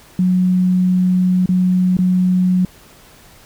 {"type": "tone with dropouts", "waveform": "sine", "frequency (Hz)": 182.8, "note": "F#3", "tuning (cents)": -21, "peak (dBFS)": -11, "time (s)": [0.19, 2.65], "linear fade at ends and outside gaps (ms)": 2, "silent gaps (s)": [[1.459, 1.49], [1.969, 1.988]], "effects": ["pink hiss -45 dBFS RMS until 3.45 s"]}